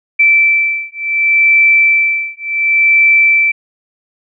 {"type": "beating tone pair", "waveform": "sine", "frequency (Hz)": [2329, 2329.69], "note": ["D7", "D7"], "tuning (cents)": [-15, -15], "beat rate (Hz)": 0.69, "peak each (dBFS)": -11, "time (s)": [0.19, 3.52], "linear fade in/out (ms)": 10, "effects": []}